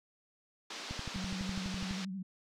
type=band-pass noise; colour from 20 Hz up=white; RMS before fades=-44 dBFS; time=0.7-2.05 s; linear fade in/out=5 ms; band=210 to 5500 Hz; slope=24 dB/octave
type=click train; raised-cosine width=5 ms; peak=-28 dBFS; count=13; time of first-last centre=0.91-1.91 s; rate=12 Hz
type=tone with vibrato; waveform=sine; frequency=190 Hz; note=F#3; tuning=46 cents sharp; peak=-37 dBFS; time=1.14-2.23 s; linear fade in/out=10 ms; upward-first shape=sine; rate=12 Hz; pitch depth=71 cents each way
effects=none